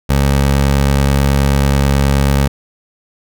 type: tone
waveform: 20% pulse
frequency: 69.3 Hz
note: C#2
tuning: in tune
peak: -5 dBFS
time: 0.09-2.48 s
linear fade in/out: 10 ms
effects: none